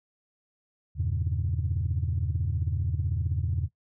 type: chord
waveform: sine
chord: E diminished seventh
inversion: none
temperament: equal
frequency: 82.41 / 98 / 116.54 / 138.59 Hz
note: E2 / G2 / Bb2 / Db3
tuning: 0 / 0 / 0 / 0 cents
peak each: -28 / -30 / -33 / -33 dBFS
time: 0.95-3.69 s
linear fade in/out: 50 ms
effects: noise-tail reverb RT60 0.1 s tail -19 dB re dry + tanh soft clip ceiling -18 dBFS